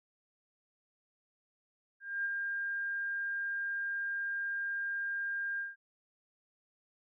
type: tone with ADSR envelope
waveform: sine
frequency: 1604 Hz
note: G6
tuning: 39 cents sharp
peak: -30 dBFS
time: 2-5.76 s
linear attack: 250 ms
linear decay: 22 ms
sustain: -3 dB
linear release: 170 ms
effects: none